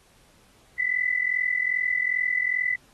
sine tone pair together, 1975.5 / 2018 Hz, B6 / B6, 0 / +37 cents, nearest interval unison, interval 37 cents, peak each -25 dBFS, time 0.78-2.76 s, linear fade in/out 10 ms, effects pink hiss -59 dBFS RMS until 2.93 s + AAC 32 kbps

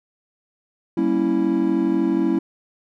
triangle chord, G diminished seventh, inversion none, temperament equal with one note detuned, 193.19 / 233.1 / 277.2 / 329.6 Hz, G3 / Bb3 / Db4 / Fb4, -25 / 0 / 0 / 0 cents, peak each -23 / -23 / -21 / -18 dBFS, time 0.97-2.39 s, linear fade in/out 5 ms, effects none

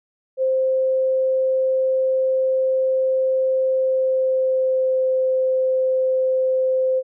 sine tone with pitch glide, 523.3 to 519.4 Hz, C5 to C5, 0 to -13 cents, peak -16 dBFS, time 0.37-7.03 s, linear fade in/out 50 ms, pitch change -13 cents, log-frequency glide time 3.69-5.07 s, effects none

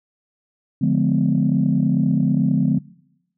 sine chord, D diminished seventh, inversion none, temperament just, 146.83 / 176.2 / 211.4 / 253.7 Hz, D3 / F3 / Ab3 / Cb4, 0 / +16 / +31 / +47 cents, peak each -20 dBFS, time 0.81-2.79 s, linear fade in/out 10 ms, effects noise-tail reverb RT60 0.9 s tail -23 dB re dry + tanh soft clip ceiling -7 dBFS

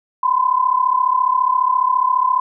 sine tone pair together, 999 / 1033.6 Hz, B5 / C6, +20 / -21 cents, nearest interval minor second, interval 59 cents, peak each -16 dBFS, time 0.23-2.4 s, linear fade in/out 5 ms, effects none

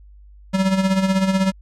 square tone with tremolo, 190.9 Hz, G3, 46 cents flat, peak -14 dBFS, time 0.53-1.52 s, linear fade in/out 20 ms, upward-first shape sine, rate 16 Hz, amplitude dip 60%, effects added 50 Hz sine -42 dBFS peak until 1.61 s + low-pass 8000 Hz 12 dB/octave

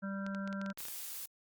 harmonic tone, 196 Hz, G3, in tune, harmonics 1 / 3 / 5 / 7 / 8, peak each -37 / -47 / -56 / -47 / -48 dBFS, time 0.02-0.73 s, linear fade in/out 20 ms
clicks, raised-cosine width 0.2 ms, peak -30 dBFS, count 11, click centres 0.265 / 0.348 / 0.476 / 0.528 / 0.615 / 0.662 / 0.702 / 0.775 / 0.805 / 0.853 / 0.884 s
blue noise, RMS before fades -43 dBFS, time 0.78-1.26 s, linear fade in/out 5 ms
effects Opus 48 kbps

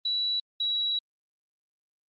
sine tone pair in turn, 3930 / 3894 Hz, B7 / B7, -9 / -25 cents, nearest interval unison, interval 16 cents, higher first, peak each -25 dBFS, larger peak neither, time 0.05-0.4 / 0.6-0.99 s, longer second, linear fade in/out 5 ms, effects Opus 24 kbps

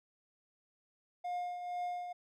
triangle tone with tremolo, 712 Hz, F5, 33 cents sharp, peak -32 dBFS, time 1.24-2.13 s, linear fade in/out 10 ms, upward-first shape triangle, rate 2.1 Hz, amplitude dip 55%, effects none

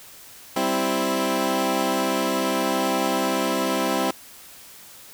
15% pulse chord, C major, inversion second, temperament equal, 196 / 261.6 / 329.6 Hz, G3 / C4 / E4, 0 / 0 / 0 cents, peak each -21 / -18 / -19 dBFS, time 0.56-4.11 s, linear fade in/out 5 ms, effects white hiss -45 dBFS RMS until 5.13 s

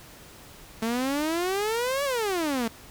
sawtooth exponential two-way sweep, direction up then down, 220 to 577 to 220 Hz, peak -21 dBFS, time 0.82-2.68 s, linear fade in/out 5 ms, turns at 2.04 s, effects pink hiss -48 dBFS RMS until 2.9 s

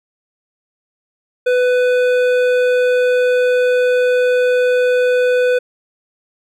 sine tone with hard clipping, 498.1 Hz, B4, 15 cents sharp, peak -13 dBFS, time 1.46-5.59 s, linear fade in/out 10 ms, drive 11 dB, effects none

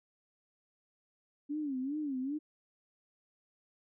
sine tone with vibrato, 280 Hz, C#4, 18 cents sharp, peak -33 dBFS, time 1.49-2.39 s, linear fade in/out 20 ms, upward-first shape sine, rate 2.5 Hz, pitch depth 160 cents each way, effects none

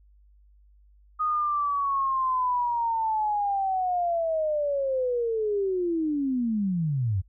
sine linear sweep, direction down, 1246 to 87.2 Hz, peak -23 dBFS, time 1.19-7.22 s, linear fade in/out 20 ms, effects noise-tail reverb RT60 0.1 s tail -23 dB re dry + added 50 Hz sine -54 dBFS peak until 7.28 s

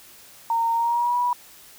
sine tone with pitch glide, 920 to 974.7 Hz, A#5 to B5, -23 to -23 cents, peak -19 dBFS, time 0.5-1.33 s, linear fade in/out 2 ms, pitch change +100 cents, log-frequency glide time 0.73-1.17 s, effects white hiss -48 dBFS RMS until 1.78 s

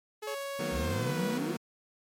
sawtooth tone, 427.3 Hz, G#4, 49 cents sharp, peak -33 dBFS, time 0.22-0.35 s, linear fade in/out 10 ms
sawtooth tone with pitch glide, 556 to 489.7 Hz, C#5 to B4, +5 to -15 cents, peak -31 dBFS, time 0.27-1.38 s, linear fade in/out 5 ms, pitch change -220 cents, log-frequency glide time 0.69-1.19 s
25% pulse chord, B major seventh, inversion first, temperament equal with one note detuned, 155.56 / 185 / 228.2 / 246.9 Hz, D#3 / F#3 / A#3 / B3, 0 / 0 / -37 / 0 cents, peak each -35 dBFS, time 0.59-1.57 s, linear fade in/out 5 ms
triangle exponential sweep, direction up, 58.9 to 384.7 Hz, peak -30 dBFS, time 0.71-1.56 s, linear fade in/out 50 ms
effects MP3 64 kbps

